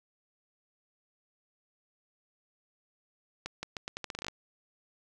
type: accelerating click train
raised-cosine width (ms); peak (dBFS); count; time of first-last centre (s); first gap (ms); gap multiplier
0.2; -19; 13; 3.46-4.283; 170; 0.81
effects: none